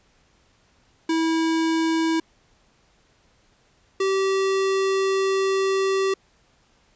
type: tone pair in turn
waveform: square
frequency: 324.9 / 386.4 Hz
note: E4 / G4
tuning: -25 / -25 cents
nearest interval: minor third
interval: 300 cents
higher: second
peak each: -20 dBFS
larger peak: neither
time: 1.09-2.2 / 4-6.14 s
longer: second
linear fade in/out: 5 ms
effects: pink hiss -61 dBFS RMS until 6.95 s + resampled to 16000 Hz